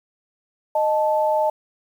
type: tone pair together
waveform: sine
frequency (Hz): 618 / 875.2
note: D#5 / A5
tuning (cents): -12 / -9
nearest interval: tritone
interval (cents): 603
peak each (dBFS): -19 / -20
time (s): 0.75-1.5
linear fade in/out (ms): 5
effects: 8-bit

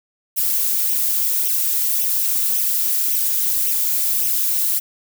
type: noise with flanger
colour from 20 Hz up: violet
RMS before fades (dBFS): -19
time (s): 0.36-4.8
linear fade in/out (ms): 20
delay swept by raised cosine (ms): 0.33 to 3.73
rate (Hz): 1.8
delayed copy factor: +0.7
effects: none

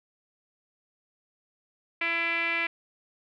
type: tone with low-pass filter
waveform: 5% pulse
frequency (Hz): 335.3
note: E4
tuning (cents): +30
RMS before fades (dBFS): -28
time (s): 2.01-2.67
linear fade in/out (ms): 5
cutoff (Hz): 2300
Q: 5.6
effects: none

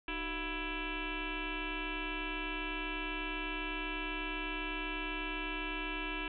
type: tone with frequency modulation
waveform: sine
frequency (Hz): 1322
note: E6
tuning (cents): +5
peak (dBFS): -35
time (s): 0.08-6.28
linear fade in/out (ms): 2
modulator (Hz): 339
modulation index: 4.9
effects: none

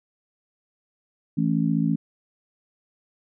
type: harmonic tone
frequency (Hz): 55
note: A1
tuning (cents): 0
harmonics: 3 / 4 / 5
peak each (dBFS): -23 / -24 / -25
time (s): 1.37-1.96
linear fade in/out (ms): 10
effects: none

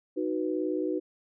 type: chord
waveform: sine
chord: B major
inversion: first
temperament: equal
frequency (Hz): 311.1 / 370 / 493.9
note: D#4 / F#4 / B4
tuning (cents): 0 / 0 / 0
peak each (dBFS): -30 / -31 / -34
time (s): 0.16-1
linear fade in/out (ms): 20
effects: none

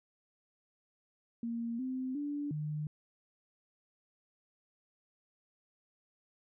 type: tone with pitch steps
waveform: sine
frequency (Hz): 232.7 / 258.4 / 290.1 / 151.1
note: A#3 / C4 / D4 / D3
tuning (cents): -3 / -21 / -21 / +50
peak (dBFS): -34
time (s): 1.43-2.87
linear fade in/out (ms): 2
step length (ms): 360
effects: none

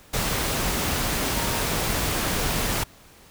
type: tone in noise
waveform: sine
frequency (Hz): 929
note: A#5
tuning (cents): -6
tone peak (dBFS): -34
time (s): 1.36-1.62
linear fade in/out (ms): 10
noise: pink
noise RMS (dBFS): -25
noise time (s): 0.13-2.84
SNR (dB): -12
effects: pink hiss -51 dBFS RMS until 3.3 s

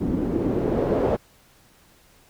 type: noise with low-pass filter sweep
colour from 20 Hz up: white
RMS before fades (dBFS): -23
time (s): 0-1.17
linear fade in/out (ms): 20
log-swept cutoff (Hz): 260 to 560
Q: 2.2
effects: pink hiss -56 dBFS RMS until 2.29 s

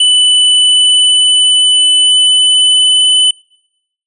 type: tone with pitch glide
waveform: square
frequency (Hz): 2990 to 3009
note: F#7 to F#7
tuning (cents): +17 to +28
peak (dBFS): -6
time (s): 0-3.31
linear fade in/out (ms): 5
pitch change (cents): +11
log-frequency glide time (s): 0.53-3.15
effects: noise-tail reverb RT60 0.8 s tail -25 dB re dry + resampled to 24000 Hz

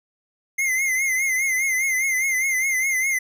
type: tone with vibrato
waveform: square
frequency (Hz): 2093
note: C7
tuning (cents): 0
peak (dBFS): -20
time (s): 0.58-3.19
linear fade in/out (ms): 10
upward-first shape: triangle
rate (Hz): 4.9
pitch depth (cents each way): 83
effects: none

